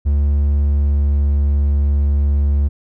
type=tone with pitch glide; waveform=triangle; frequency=71.8 to 71.35 Hz; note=D2 to D2; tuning=-39 to -49 cents; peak=-10 dBFS; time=0.05-2.69 s; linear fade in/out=20 ms; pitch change=-10 cents; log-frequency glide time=0.64-1.16 s; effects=none